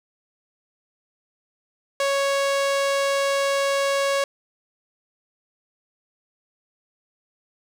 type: tone with low-pass filter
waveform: sawtooth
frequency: 554.4 Hz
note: C#5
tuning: in tune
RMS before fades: -22 dBFS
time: 2-4.24 s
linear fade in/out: 2 ms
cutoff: 8300 Hz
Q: 0.86
effects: 8-bit